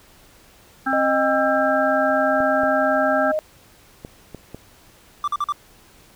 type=harmonic tone; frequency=266.3 Hz; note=C4; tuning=31 cents sharp; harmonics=1 / 3 / 5 / 6; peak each=-24 / -24 / -24 / -24 dBFS; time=0.86-3.32 s; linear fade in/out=10 ms
type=tone; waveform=sine; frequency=619 Hz; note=D#5; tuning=9 cents flat; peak=-19 dBFS; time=0.93-3.39 s; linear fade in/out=0 ms
type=clicks; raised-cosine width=2 ms; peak=-20 dBFS; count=5; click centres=2.404 / 2.635 / 4.049 / 4.347 / 4.546 s
type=tone bursts; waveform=triangle; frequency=1174.7 Hz; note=D6; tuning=in tune; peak=-17 dBFS; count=4; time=5.24-5.523 s; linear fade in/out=2 ms; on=37 ms; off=45 ms
effects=pink hiss -51 dBFS RMS until 6.15 s